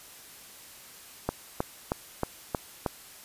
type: click train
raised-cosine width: 1 ms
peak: -12 dBFS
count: 6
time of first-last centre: 1.29-2.862 s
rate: 3.18 Hz
effects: white hiss -49 dBFS RMS until 3.24 s + resampled to 32000 Hz